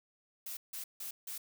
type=noise bursts; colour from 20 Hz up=blue; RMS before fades=-42 dBFS; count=4; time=0.46-1.38 s; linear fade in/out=5 ms; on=110 ms; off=160 ms; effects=none